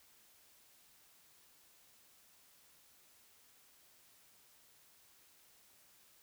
silence, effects white hiss -66 dBFS RMS until 6.22 s

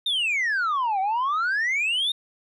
sine exponential two-way sweep, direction down then up, 3729 to 747 to 3729 Hz, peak -19 dBFS, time 0.06-2.12 s, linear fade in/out 5 ms, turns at 1 s, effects tanh soft clip ceiling -20 dBFS

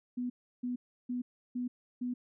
sine tone bursts, 246.9 Hz, B3, in tune, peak -32 dBFS, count 5, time 0.17-2.14 s, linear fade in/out 10 ms, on 130 ms, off 330 ms, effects none

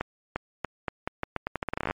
accelerating click train, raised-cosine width 0.5 ms, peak -13 dBFS, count 20, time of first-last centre 0.01-1.91 s, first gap 350 ms, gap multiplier 0.82, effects MP3 64 kbps

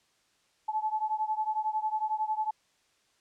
sine beating tone pair, 860 / 871 Hz, A5 / A5, -40 / -18 cents, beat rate 11 Hz, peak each -30 / -32 dBFS, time 0.68-2.51 s, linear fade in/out 10 ms, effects white hiss -69 dBFS RMS until 3.2 s + low-pass 7000 Hz 12 dB/octave

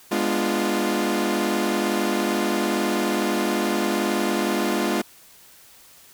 sawtooth chord, G# diminished seventh, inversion none, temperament equal with one note detuned, 207.7 / 246.9 / 298.3 / 349.2 Hz, G#3 / B3 / D4 / F4, 0 / 0 / +27 / 0 cents, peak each -22 / -24 / -24 / -21 dBFS, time 0.11-5.02 s, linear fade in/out 10 ms, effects white hiss -50 dBFS RMS until 6.13 s

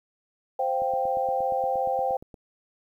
sine chord, C suspended fourth, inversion none, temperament equal, 523.3 / 698.5 / 784 Hz, C5 / F5 / G5, 0 / 0 / 0 cents, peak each -27 / -31 / -26 dBFS, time 0.59-2.17 s, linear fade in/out 5 ms
click train, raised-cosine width 2 ms, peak -30 dBFS, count 14, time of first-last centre 0.82-2.342 s, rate 8.54 Hz
effects 10-bit

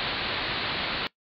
white low-pass noise, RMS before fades -30 dBFS, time 0-1.07 s, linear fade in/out 0 ms, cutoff 4400 Hz, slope 96 dB/octave, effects noise-tail reverb RT60 0.1 s tail -20 dB re dry

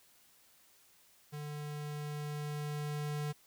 square tone with level ramp, 148.3 Hz, D3, 17 cents sharp, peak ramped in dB -41 to -35 dBFS, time 1.32-3.33 s, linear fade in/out 20 ms, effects white hiss -65 dBFS RMS until 3.46 s

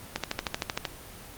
click train, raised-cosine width 0.2 ms, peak -10 dBFS, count 10, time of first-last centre 0.16-0.852 s, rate 13 Hz, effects pink hiss -45 dBFS RMS until 1.37 s + Opus 24 kbps

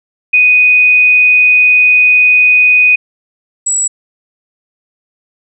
sine tone pair in turn, 2489 / 7816 Hz, D#7 / B8, 0 / -19 cents, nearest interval octave + minor sixth, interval 1981 cents, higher second, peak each -4 / -10 dBFS, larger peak first, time 0.33-2.96 / 3.66-3.88 s, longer first, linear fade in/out 10 ms, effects none

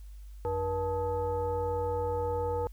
sine tone with frequency modulation, 480.8 Hz, B4, 46 cents flat, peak -28 dBFS, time 0.45-2.67 s, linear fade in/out 0 ms, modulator 392 Hz, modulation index 1, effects added 50 Hz sine -43 dBFS peak until 2.72 s + white hiss -66 dBFS RMS until 2.72 s

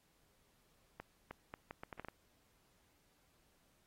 accelerating click train, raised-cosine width 0.5 ms, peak -30 dBFS, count 9, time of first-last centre 1-2.085 s, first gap 310 ms, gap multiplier 0.74, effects pink hiss -74 dBFS RMS until 3.86 s + AAC 48 kbps

